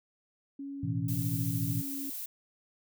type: tone with vibrato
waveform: sine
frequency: 277.2 Hz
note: C#4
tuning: in tune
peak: -37 dBFS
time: 0.59-2.1 s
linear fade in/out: 5 ms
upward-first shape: sine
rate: 2 Hz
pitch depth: 9 cents each way
type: chord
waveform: sine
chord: A suspended second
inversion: none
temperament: just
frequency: 110 / 123.75 / 165 Hz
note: A2 / B2 / E3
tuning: 0 / +4 / +2 cents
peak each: -34 dBFS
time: 0.83-1.82 s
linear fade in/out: 5 ms
type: noise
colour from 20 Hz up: violet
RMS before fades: -39 dBFS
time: 1.08-2.26 s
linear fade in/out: 5 ms
effects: none